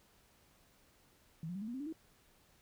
sine tone with pitch steps, 161.1 / 177.72 / 196.06 / 216.3 / 238.6 / 263.2 / 290.4 / 320.3 Hz, E3 / F3 / G3 / A3 / A#3 / C4 / D4 / E4, -39 / +31 / +1 / -29 / +41 / +10 / -19 / -50 cents, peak -39 dBFS, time 1.43-1.926 s, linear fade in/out 2 ms, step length 62 ms, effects pink hiss -68 dBFS RMS until 2.61 s

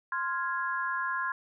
sine chord, F minor, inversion second, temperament equal, 1046.5 / 1396.9 / 1661.2 Hz, C6 / F6 / Ab6, 0 / 0 / 0 cents, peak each -32 / -35 / -33 dBFS, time 0.12-1.32 s, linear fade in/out 2 ms, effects none

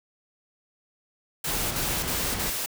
white noise bursts, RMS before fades -30 dBFS, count 4, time 1.44-2.661 s, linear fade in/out 5 ms, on 270 ms, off 47 ms
pink noise, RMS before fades -31 dBFS, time 1.47-2.5 s, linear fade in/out 5 ms
effects none

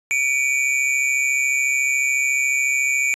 square tone pair together, 2287 / 2421 Hz, D7 / D#7, -47 / -48 cents, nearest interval minor second, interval 99 cents, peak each -20 / -22 dBFS, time 0.11-3.14 s, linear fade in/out 0 ms, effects resampled to 24000 Hz

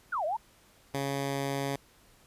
sine exponential two-way sweep, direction down then up, 1576 to 587.3 to 953 Hz, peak -28 dBFS, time 0.12-0.37 s, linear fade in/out 10 ms, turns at 0.25 s
10% pulse tone, 138.59 Hz, C#3, in tune, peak -22 dBFS, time 0.94-1.76 s, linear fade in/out 5 ms
effects pink hiss -61 dBFS RMS until 2.26 s + resampled to 32000 Hz

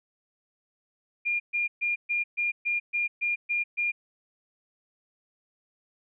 sine tone bursts, 2411 Hz, D7, 45 cents sharp, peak -24 dBFS, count 10, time 1.25-3.92 s, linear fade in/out 20 ms, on 150 ms, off 130 ms, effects none

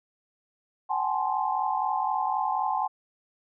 sine tone cluster, 756 / 827 / 871 / 1047 Hz, F#5 / G#5 / A5 / C6, +37 / -8 / -18 / +1 cents, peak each -30 dBFS, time 0.89-2.88 s, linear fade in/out 20 ms, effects none

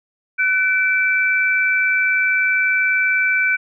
sine tone pair together, 1504.6 / 2324 Hz, F#6 / D7, +29 / -19 cents, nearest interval minor sixth, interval 752 cents, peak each -17 dBFS, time 0.38-3.57 s, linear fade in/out 20 ms, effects none

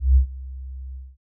sine tone with ADSR envelope, 65.41 Hz, C2, in tune, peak -9 dBFS, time 0-1.17 s, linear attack 160 ms, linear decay 100 ms, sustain -22 dB, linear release 220 ms, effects none

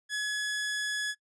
sawtooth tone, 1693 Hz, G#6, 33 cents sharp, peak -26 dBFS, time 0.09-1.15 s, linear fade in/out 50 ms, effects noise-tail reverb RT60 0.1 s tail -23 dB re dry + resampled to 22050 Hz

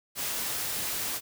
white noise, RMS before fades -32 dBFS, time 0.15-1.21 s, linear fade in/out 50 ms, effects none

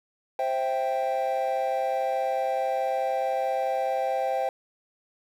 triangle chord, C major, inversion none, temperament equal with one note detuned, 525.4 / 659.3 / 784 Hz, C5 / E5 / G5, +7 / 0 / 0 cents, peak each -26 / -28 / -25 dBFS, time 0.39-4.49 s, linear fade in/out 2 ms, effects tanh soft clip ceiling -15 dBFS + 9-bit

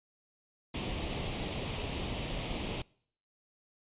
pink noise with comb filter, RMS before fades -36 dBFS, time 0.74-2.82 s, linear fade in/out 5 ms, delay 0.33 ms, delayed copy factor +0.65, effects noise-tail reverb RT60 0.6 s tail -25 dB re dry + resampled to 8000 Hz

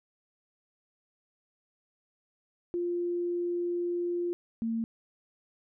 sine tone pair in turn, 349.2 / 227.3 Hz, F4 / A#3, 0 / -43 cents, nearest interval perfect fifth, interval 743 cents, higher first, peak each -28 dBFS, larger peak neither, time 2.74-4.33 / 4.62-4.84 s, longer first, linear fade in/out 0 ms, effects none

